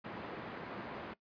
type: band-pass noise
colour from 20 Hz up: pink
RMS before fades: -45 dBFS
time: 0.04-1.14 s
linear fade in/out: 10 ms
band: 170 to 1800 Hz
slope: 12 dB/octave
effects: noise-tail reverb RT60 0.1 s tail -19 dB re dry + resampled to 11025 Hz